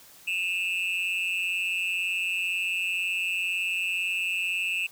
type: tone with amplitude modulation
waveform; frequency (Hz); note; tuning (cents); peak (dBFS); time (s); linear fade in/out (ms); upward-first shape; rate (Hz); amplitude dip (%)
triangle; 2649; E7; +8; -20; 0.27-4.87; 10; sine; 182; 95
effects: white hiss -52 dBFS RMS until 4.91 s